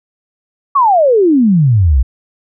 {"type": "exponential sweep", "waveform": "sine", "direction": "down", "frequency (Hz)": [1159, 58], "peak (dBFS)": -6, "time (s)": [0.75, 2.03], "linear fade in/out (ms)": 10, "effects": []}